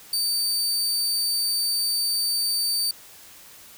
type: tone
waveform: sawtooth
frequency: 4603 Hz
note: D8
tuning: 36 cents flat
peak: -19 dBFS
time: 0.13-2.91 s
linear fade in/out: 2 ms
effects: white hiss -47 dBFS RMS until 3.77 s